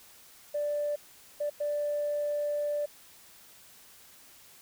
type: tone bursts at uneven times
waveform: sine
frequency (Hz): 587.3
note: D5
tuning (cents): 0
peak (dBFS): -27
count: 3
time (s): 0.54-0.96 / 1.4-1.5 / 1.6-2.86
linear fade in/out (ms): 10
effects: tanh soft clip ceiling -23 dBFS + white hiss -55 dBFS RMS until 4.61 s